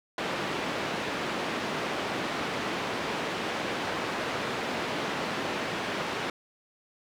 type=band-pass noise; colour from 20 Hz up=pink; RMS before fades=-32 dBFS; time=0.18-6.3 s; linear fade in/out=2 ms; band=230 to 3200 Hz; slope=12 dB/octave; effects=none